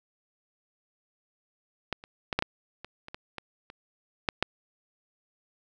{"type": "clicks", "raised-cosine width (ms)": 0.3, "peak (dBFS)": [-13, -29, -13, -8, -10, -24, -26, -22, -20, -28, -8, -7], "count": 12, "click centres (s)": [1.927, 2.039, 2.328, 2.39, 2.424, 2.846, 3.084, 3.145, 3.383, 3.701, 4.288, 4.426], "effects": []}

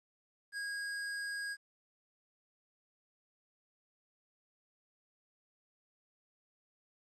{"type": "tone", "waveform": "square", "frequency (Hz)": 1638, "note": "G#6", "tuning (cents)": -24, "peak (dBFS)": -38, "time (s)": [0.52, 1.57], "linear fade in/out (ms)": 50, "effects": ["resampled to 24000 Hz", "12-bit"]}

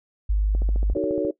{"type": "tone", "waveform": "sine", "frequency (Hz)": 51, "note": "G#1", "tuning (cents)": -31, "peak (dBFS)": -18, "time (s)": [0.29, 0.94], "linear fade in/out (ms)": 10}
{"type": "click train", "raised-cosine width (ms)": 2, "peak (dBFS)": -21, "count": 11, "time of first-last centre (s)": [0.55, 1.249], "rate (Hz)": 14.3}
{"type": "chord", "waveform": "sine", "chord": "D# half-diminished seventh", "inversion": "none", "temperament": "just", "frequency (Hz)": [311.1, 373.4, 448, 560], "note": ["D#4", "F#4", "A4", "C#5"], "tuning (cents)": [0, 16, 31, 18], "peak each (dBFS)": -26, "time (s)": [0.95, 1.31], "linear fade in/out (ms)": 5}
{"effects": ["noise-tail reverb RT60 0.1 s tail -17 dB re dry"]}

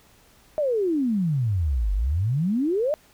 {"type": "exponential two-way sweep", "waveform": "sine", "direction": "down then up", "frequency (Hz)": [631, 46.13, 631], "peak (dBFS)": -20, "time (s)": [0.58, 2.94], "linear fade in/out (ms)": 0, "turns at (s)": 1.93, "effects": ["pink hiss -56 dBFS RMS until 3.13 s"]}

